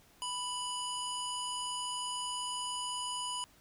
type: harmonic tone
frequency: 987.8 Hz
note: B5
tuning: in tune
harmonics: 1 / 3 / 5 / 7 / 9 / 10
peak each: -39 / -39 / -47 / -46 / -48 / -44 dBFS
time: 0.22-3.44 s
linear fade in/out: 0 ms
effects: pink hiss -63 dBFS RMS until 3.6 s